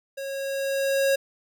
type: tone with level ramp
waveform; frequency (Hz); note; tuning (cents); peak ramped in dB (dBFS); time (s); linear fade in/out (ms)
square; 547; C#5; -23; -32 to -19; 0.17-1.16; 10
effects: none